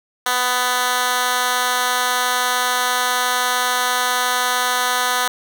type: tone with high-pass filter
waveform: 10% pulse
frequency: 249 Hz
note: B3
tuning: 14 cents sharp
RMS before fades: -19 dBFS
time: 0.26-5.28 s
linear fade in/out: 2 ms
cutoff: 970 Hz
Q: 0.68
effects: none